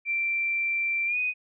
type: tone with pitch glide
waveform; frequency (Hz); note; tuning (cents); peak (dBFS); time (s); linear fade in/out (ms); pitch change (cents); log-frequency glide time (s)
sine; 2352 to 2492; D7 to D#7; +2 to +2; -24; 0.05-1.34; 50; +100; 1.06-1.18
effects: none